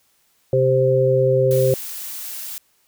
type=harmonic tone; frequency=130.81 Hz; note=C3; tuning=in tune; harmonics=1 / 3 / 4; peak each=-19 / -19 / -16 dBFS; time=0.53-1.74 s; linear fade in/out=2 ms
type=noise; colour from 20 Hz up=blue; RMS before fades=-31 dBFS; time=1.51-2.58 s; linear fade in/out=0 ms
effects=white hiss -62 dBFS RMS until 2.87 s